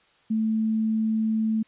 sine tone, 220 Hz, A3, in tune, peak -21 dBFS, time 0.3-1.63 s, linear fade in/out 10 ms, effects white hiss -61 dBFS RMS until 1.67 s + resampled to 8000 Hz

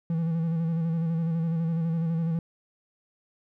triangle tone with vibrato, 164.81 Hz, E3, in tune, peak -22 dBFS, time 0.1-2.39 s, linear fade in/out 2 ms, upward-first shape square, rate 12 Hz, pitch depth 34 cents each way, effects none

